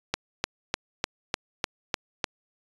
click train, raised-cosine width 0.2 ms, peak -7 dBFS, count 8, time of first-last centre 0.14-2.242 s, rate 3.33 Hz, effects resampled to 22050 Hz

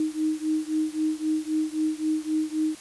sine beating tone pair, 310 / 313.8 Hz, D#4 / D#4, -6 / +15 cents, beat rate 3.8 Hz, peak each -26 / -27 dBFS, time 0-2.75 s, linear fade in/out 2 ms, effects white hiss -45 dBFS RMS until 2.8 s + resampled to 24000 Hz

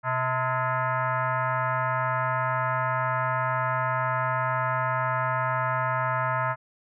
sine tone with frequency modulation, 127 Hz, B2, 49 cents sharp, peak -23 dBFS, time 0.03-6.56 s, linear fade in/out 50 ms, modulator 386 Hz, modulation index 3.9, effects none

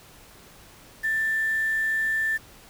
sine tone with quantisation, 1773 Hz, A6, 13 cents sharp, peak -22 dBFS, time 1.03-2.38 s, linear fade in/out 20 ms, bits 7, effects pink hiss -50 dBFS RMS until 2.69 s

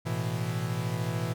45% pulse chord, A suspended second, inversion none, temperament equal, 110 / 123.47 / 164.81 Hz, A2 / B2 / E3, 0 / 0 / 0 cents, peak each -33 dBFS, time 0.05-1.34 s, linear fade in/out 20 ms, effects none

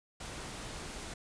pink noise, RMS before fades -43 dBFS, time 0.2-1.14 s, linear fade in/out 5 ms, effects resampled to 22050 Hz

